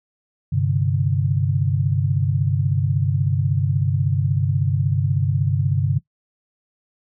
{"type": "chord", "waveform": "sine", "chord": "G suspended fourth", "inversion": "none", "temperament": "just", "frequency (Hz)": [98, 130.67, 147], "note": ["G2", "C3", "D3"], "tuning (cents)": [0, -2, 2], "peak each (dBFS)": -21, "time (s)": [0.52, 5.99], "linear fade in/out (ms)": 10, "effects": ["noise-tail reverb RT60 0.1 s tail -19 dB re dry"]}